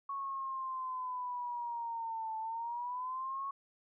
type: linear two-way sweep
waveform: sine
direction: down then up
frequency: 1108.7 to 878 to 1108.7 Hz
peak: -36 dBFS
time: 0.09-3.51 s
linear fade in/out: 5 ms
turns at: 2.38 s
effects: none